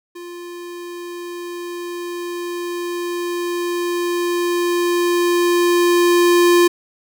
square tone with level ramp, 349.2 Hz, F4, in tune, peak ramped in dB -32 to -10 dBFS, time 0.15-6.68 s, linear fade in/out 10 ms, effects none

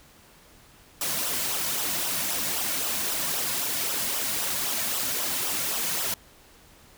white noise with flanger, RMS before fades -28 dBFS, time 1.01-6.14 s, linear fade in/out 2 ms, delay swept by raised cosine 0.44 to 2.54 ms, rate 3.8 Hz, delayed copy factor -0.55, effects pink hiss -54 dBFS RMS until 6.97 s

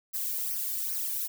violet noise with flanger, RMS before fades -32 dBFS, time 0.13-1.28 s, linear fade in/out 20 ms, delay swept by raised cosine 0.26 to 1.56 ms, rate 2.5 Hz, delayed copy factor -0.85, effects none

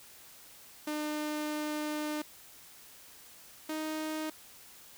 sawtooth tone pair in turn, 301.9 / 311.6 Hz, D4 / D#4, +48 / +3 cents, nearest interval minor second, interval 55 cents, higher second, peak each -29 / -30 dBFS, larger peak first, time 0.87-2.22 / 3.69-4.3 s, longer first, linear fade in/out 5 ms, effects white hiss -54 dBFS RMS until 4.97 s

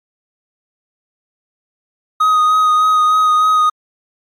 triangle tone with vibrato, 1251 Hz, D#6, 9 cents sharp, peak -7 dBFS, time 2.2-3.7 s, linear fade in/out 10 ms, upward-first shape sine, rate 3.3 Hz, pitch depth 17 cents each way, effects MP3 96 kbps

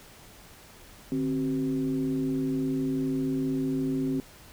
sine tone with frequency modulation, 265.4 Hz, C4, 25 cents sharp, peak -25 dBFS, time 1.12-4.2 s, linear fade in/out 0 ms, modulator 115 Hz, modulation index 0.7, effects pink hiss -51 dBFS RMS until 4.52 s

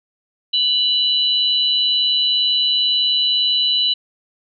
sine tone pair together, 2961 / 3971 Hz, F#7 / B7, +1 / +9 cents, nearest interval perfect fourth, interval 508 cents, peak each -17 dBFS, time 0.53-3.94 s, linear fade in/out 10 ms, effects none

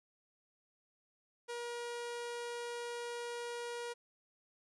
sawtooth tone, 476.8 Hz, A#4, 39 cents sharp, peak -36 dBFS, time 1.48-3.94 s, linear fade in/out 20 ms, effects resampled to 24000 Hz

